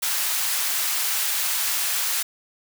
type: high-pass noise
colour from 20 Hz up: white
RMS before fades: -24 dBFS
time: 0.02-2.23 s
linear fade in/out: 10 ms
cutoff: 950 Hz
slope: 12 dB/octave
effects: none